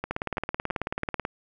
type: two click trains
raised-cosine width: 0.5 ms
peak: -15 / -13 dBFS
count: 4 / 22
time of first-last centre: 0.04-1.033 / 0.11-1.251 s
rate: 3.02 / 18.4 Hz
effects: none